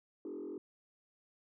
sine tone with frequency modulation, 351.7 Hz, F4, 12 cents sharp, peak -39 dBFS, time 0.25-0.58 s, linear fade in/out 2 ms, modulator 44.1 Hz, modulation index 1.7, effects tanh soft clip ceiling -37 dBFS

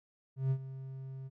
triangle tone with ADSR envelope, 133.1 Hz, C3, 30 cents sharp, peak -24 dBFS, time 0.36-1.3 s, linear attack 150 ms, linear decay 68 ms, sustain -15 dB, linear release 34 ms, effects none

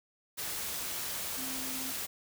sine tone in noise, 261.6 Hz, C4, in tune, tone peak -43 dBFS, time 1.37-1.93 s, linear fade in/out 20 ms, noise white, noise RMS -37 dBFS, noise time 0.37-2.07 s, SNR -9 dB, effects none

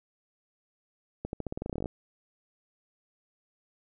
accelerating click train, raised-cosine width 2 ms, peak -20 dBFS, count 16, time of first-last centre 1.25-1.858 s, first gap 81 ms, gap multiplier 0.89, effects none

